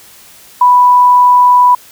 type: tone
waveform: sine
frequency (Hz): 987.8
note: B5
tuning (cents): 0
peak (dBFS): -3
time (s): 0.61-1.75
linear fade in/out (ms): 5
effects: white hiss -39 dBFS RMS until 1.91 s